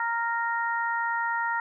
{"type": "harmonic tone", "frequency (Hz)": 464.8, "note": "A#4", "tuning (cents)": -5, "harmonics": [2, 3, 4], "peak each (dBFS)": [-28, -30, -31], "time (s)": [0, 1.6], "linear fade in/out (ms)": 2, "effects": []}